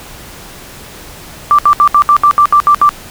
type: tone bursts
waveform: sine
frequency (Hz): 1174.7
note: D6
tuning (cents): 0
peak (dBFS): -3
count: 10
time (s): 1.51-2.891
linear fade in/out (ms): 0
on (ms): 76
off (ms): 69
effects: pink hiss -32 dBFS RMS until 3.1 s